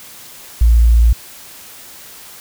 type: tone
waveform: sine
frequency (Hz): 57.4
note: A#1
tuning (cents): -26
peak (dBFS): -6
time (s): 0.61-1.13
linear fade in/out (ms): 5
effects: white hiss -37 dBFS RMS until 2.4 s